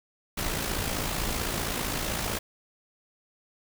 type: noise with amplitude modulation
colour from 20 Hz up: pink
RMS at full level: -28 dBFS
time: 0.37-2.39 s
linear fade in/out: 10 ms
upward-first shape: sine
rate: 55.6 Hz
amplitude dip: 50%
effects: none